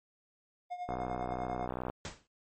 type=tone with tremolo; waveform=triangle; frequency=715 Hz; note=F5; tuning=41 cents sharp; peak=-32 dBFS; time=0.7-1.68 s; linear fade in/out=20 ms; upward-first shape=triangle; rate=10 Hz; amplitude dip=80%
type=click train; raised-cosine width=1 ms; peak=-22 dBFS; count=64; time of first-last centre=0.89-1.9 s; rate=62.4 Hz
type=noise with exponential decay; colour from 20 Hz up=pink; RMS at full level=-37 dBFS; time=2.05-2.27 s; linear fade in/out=1 ms; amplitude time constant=46 ms
effects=MP3 32 kbps